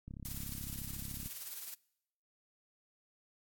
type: click train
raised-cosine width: 5 ms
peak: -34 dBFS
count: 41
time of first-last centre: 0.08-1.26 s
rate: 33.9 Hz
type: noise with tremolo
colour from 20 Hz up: blue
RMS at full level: -42 dBFS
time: 0.25-1.74 s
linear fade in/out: 0 ms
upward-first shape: triangle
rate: 19 Hz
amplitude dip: 55%
effects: noise-tail reverb RT60 0.8 s tail -24 dB re dry + AAC 64 kbps